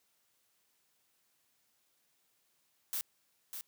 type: noise with echo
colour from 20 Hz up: blue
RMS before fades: -36 dBFS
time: 2.93-3.01 s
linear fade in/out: 0 ms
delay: 600 ms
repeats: 1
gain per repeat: -7 dB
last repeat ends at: 3.61 s
effects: white hiss -75 dBFS RMS until 3.67 s + high-pass 80 Hz 12 dB/octave